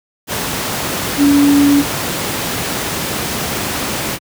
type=tone in noise; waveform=sine; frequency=285.2 Hz; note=C#4; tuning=49 cents sharp; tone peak=-7 dBFS; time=1.17-1.84 s; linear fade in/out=50 ms; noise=pink; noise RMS=-19 dBFS; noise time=0.27-4.19 s; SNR=+9 dB; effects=high-pass 100 Hz 12 dB/octave